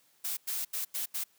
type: noise bursts at uneven times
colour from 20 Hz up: blue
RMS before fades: -34 dBFS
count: 5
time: 0.24-0.37 / 0.47-0.65 / 0.73-0.85 / 0.94-1.06 / 1.14-1.24 s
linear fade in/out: 10 ms
effects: white hiss -67 dBFS RMS until 1.38 s + high-pass 100 Hz 12 dB/octave